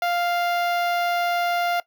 sawtooth tone with notch filter, 698.5 Hz, F5, in tune, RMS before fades -23 dBFS, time 0.02-1.8 s, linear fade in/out 2 ms, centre 8100 Hz, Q 0.51, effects noise-tail reverb RT60 0.1 s tail -19 dB re dry

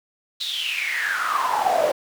brown noise with high-pass filter sweep, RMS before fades -23 dBFS, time 0.4-1.92 s, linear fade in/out 10 ms, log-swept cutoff 4000 to 550 Hz, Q 9.9, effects none

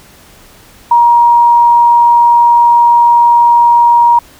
sine tone, 947 Hz, A#5, 27 cents sharp, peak -3 dBFS, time 0.91-4.19 s, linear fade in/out 5 ms, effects pink hiss -40 dBFS RMS until 4.39 s

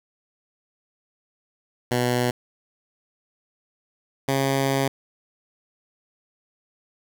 10% pulse tone pair in turn, 123.2 / 136.15 Hz, B2 / C#3, -4 / -31 cents, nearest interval major second, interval 173 cents, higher second, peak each -12 dBFS, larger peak neither, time 1.91-2.31 / 4.28-4.88 s, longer second, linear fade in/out 5 ms, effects none

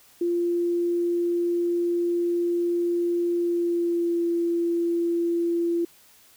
sine tone with pitch glide, 346.1 to 340.7 Hz, F4 to F4, -16 to -43 cents, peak -21 dBFS, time 0.21-5.85 s, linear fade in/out 5 ms, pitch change -27 cents, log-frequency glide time 3.36-4.27 s, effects white hiss -55 dBFS RMS until 6.36 s

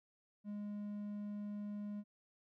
triangle tone, 206.6 Hz, G#3, 9 cents flat, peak -39 dBFS, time 0.44-2.04 s, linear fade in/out 50 ms, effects none

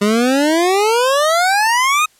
25% pulse exponential sweep, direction up, 200.3 to 1272 Hz, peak -8 dBFS, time 0.01-2.06 s, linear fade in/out 10 ms, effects white hiss -53 dBFS RMS until 2.19 s + low-pass 11000 Hz 12 dB/octave

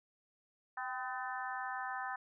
harmonic tone with a mistuned harmonic, 253.5 Hz, B3, 45 cents sharp, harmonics 3 / 4 / 5 / 6 / 7, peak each -42 / -44 / -45 / -45 / -45 dBFS, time 0.77-2.16 s, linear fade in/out 5 ms, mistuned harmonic 3, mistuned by +40 cents, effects none

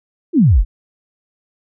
sine exponential sweep, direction down, 384.4 to 34.37 Hz, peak -7 dBFS, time 0.33-0.65 s, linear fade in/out 50 ms, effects none

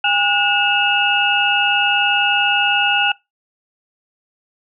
sine tone cluster, 811 / 1454 / 2637 / 2848 Hz, G#5 / F#6 / E7 / F7, -41 / -31 / 0 / +33 cents, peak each -19 dBFS, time 0.04-3.12 s, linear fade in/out 5 ms, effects noise-tail reverb RT60 0.2 s tail -22 dB re dry

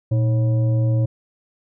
sine tone with frequency modulation, 116.54 Hz, A#2, in tune, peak -15 dBFS, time 0.11-1.06 s, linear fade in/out 10 ms, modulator 429 Hz, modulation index 0.36, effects none

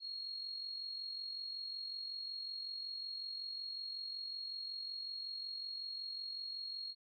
sine tone with amplitude modulation, 4286 Hz, C8, 41 cents sharp, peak -39 dBFS, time 0-6.95 s, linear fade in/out 50 ms, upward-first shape sine, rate 45.4 Hz, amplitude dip 50%, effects none

